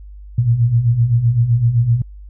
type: beating tone pair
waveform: sine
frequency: 112.7 / 120.5 Hz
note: A2 / B2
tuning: +42 / -42 cents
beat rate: 7.8 Hz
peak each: -18 / -12 dBFS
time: 0.38-2.02 s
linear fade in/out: 5 ms
effects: added 50 Hz sine -33 dBFS peak until 2.29 s